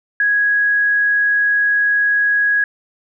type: tone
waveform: sine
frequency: 1661.2 Hz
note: G#6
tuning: in tune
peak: -12 dBFS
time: 0.2-2.64 s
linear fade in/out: 2 ms
effects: none